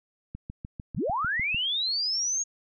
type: click train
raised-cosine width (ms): 5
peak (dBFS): -24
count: 9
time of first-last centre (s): 0.35-1.546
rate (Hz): 6.69
type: linear sweep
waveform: sine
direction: up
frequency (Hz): 77.78 to 6645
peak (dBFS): -25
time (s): 0.96-2.44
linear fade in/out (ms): 20
effects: none